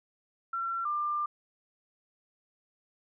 sine tone pair in turn, 1358 / 1192.8 Hz, F6 / D6, -49 / +27 cents, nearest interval major second, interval 224 cents, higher first, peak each -30 / -28 dBFS, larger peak second, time 0.53-0.85 / 0.85-1.26 s, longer second, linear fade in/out 5 ms, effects none

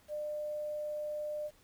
sine tone with quantisation, 600 Hz, D5, 37 cents sharp, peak -35 dBFS, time 0.08-1.51 s, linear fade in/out 50 ms, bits 10, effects pink hiss -65 dBFS RMS until 1.63 s

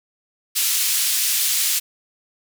white band-pass noise, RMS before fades -20 dBFS, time 0.55-1.8 s, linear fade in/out 20 ms, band 2700 to 15000 Hz, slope 12 dB/octave, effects none

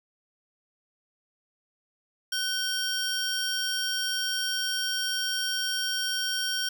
square tone cluster, 1510 / 3171 / 5570 Hz, F#6 / G7 / F8, +35 / +19 / -5 cents, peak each -33 / -32 / -31 dBFS, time 2.32-6.69 s, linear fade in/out 5 ms, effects none

